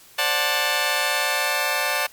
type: chord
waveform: 10% pulse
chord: D dominant seventh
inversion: third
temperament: just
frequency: 528.6 / 587.3 / 734.2 / 881 Hz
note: C5 / D5 / F#5 / A5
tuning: +18 / 0 / -14 / +2 cents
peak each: -20 / -17 / -18 / -17 dBFS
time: 0.18-2.07 s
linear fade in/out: 10 ms
effects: white hiss -49 dBFS RMS until 2.12 s + MP3 96 kbps